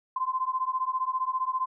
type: beating tone pair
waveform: sine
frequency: 1028 / 1043 Hz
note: C6 / C6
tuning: -31 / -6 cents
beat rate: 15 Hz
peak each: -29 dBFS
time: 0.16-1.66 s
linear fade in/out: 5 ms
effects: none